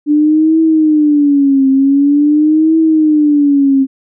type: tone with vibrato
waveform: sine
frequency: 293.7 Hz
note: D4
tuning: in tune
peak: -6 dBFS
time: 0.06-3.87 s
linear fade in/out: 50 ms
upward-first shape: triangle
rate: 0.46 Hz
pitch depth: 170 cents each way
effects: none